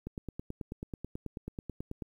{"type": "click train", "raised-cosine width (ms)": 3, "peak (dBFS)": -25, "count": 19, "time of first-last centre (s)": [0.07, 2.022], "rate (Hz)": 9.22, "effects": ["10-bit"]}